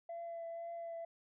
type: tone with vibrato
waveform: sine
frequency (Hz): 674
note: E5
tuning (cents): +38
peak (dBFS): -40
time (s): 0.09-1.05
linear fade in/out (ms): 5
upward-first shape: triangle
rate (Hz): 2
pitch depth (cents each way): 18
effects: tanh soft clip ceiling -39 dBFS